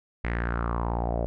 sawtooth tone with low-pass filter sweep, 58.27 Hz, A#1, in tune, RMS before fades -28 dBFS, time 0.24-1.26 s, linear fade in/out 0 ms, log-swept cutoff 2100 to 590 Hz, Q 4.9, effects none

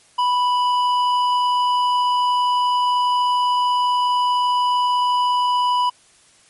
sine tone with hard clipping, 987.8 Hz, B5, in tune, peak -17 dBFS, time 0.18-5.9 s, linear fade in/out 10 ms, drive 8 dB, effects white hiss -53 dBFS RMS until 6.49 s + MP3 48 kbps

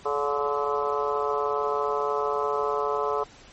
harmonic tone with a mistuned harmonic, 143.5 Hz, D3, 40 cents flat, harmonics 3 / 4 / 5 / 6 / 7 / 8 / 9, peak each -27 / -32 / -33 / -35 / -30 / -34 / -33 dBFS, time 0.05-3.24 s, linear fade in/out 10 ms, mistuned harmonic 7, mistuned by +40 cents, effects pink hiss -50 dBFS RMS until 3.52 s + MP3 32 kbps

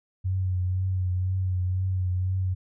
sine tone with vibrato, 92.5 Hz, F#2, in tune, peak -23 dBFS, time 0.24-2.55 s, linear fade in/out 20 ms, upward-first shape triangle, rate 2 Hz, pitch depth 38 cents each way, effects none

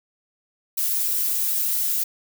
violet noise with flanger, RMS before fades -23 dBFS, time 0.77-2.04 s, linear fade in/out 10 ms, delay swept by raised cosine 1.9 to 5.5 ms, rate 1.3 Hz, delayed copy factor -0.6, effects none

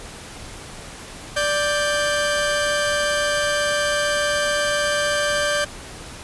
sawtooth tone pair together, 587.3 / 1571.5 Hz, D5 / G6, 0 / +4 cents, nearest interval octave + perfect fourth, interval 1704 cents, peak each -17 / -19 dBFS, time 1.36-5.65 s, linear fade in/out 10 ms, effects pink hiss -37 dBFS RMS until 6.23 s + resampled to 24000 Hz

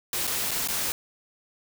white noise with dropouts, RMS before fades -28 dBFS, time 0.13-0.92 s, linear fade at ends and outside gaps 1 ms, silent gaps 0.27-0.275 / 0.509-0.514 / 0.675-0.685 s, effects none

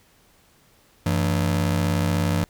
35% pulse ring-modulated tone, 130 Hz, C3, 11 cents flat, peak -15 dBFS, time 1.06-2.44 s, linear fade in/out 0 ms, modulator 36.7 Hz, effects pink hiss -58 dBFS RMS until 2.49 s

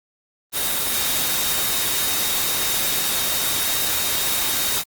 sine tone in noise, 3729 Hz, A#7, in tune, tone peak -29 dBFS, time 0.52-4.84 s, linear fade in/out 50 ms, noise white, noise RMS -22 dBFS, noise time 0.52-4.84 s, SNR -10 dB, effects Opus 24 kbps

